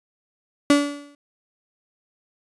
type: tone with exponential decay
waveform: 35% pulse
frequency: 287.7 Hz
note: D4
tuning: 36 cents flat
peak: -9 dBFS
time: 0.7-1.15 s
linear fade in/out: 2 ms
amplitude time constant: 96 ms
effects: resampled to 24000 Hz